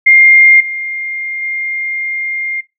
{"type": "tone with level steps", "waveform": "sine", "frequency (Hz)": 2115, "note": "C7", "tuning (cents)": 18, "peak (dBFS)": [-3, -18, -16], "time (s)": [0.06, 2.61], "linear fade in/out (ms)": 10, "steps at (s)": [0.6, 1.42], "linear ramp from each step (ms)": 5, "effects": ["noise-tail reverb RT60 0.2 s tail -18 dB re dry"]}